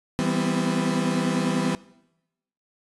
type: chord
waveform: 35% pulse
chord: C major seventh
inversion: first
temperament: equal with one note detuned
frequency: 164.81 / 196 / 246.9 / 257 Hz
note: E3 / G3 / B3 / C4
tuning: 0 / 0 / 0 / -31 cents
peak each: -26 dBFS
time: 0.19-1.75 s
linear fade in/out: 0 ms
effects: noise-tail reverb RT60 0.9 s tail -21 dB re dry + resampled to 24000 Hz